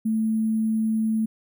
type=tone with sample-and-hold; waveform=sine; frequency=220 Hz; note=A3; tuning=in tune; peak=-20 dBFS; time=0.05-1.26 s; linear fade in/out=10 ms; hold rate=11025 Hz; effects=none